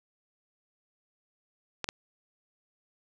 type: clicks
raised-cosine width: 0.2 ms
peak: -14 dBFS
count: 2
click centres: 1.843 / 1.889 s
effects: none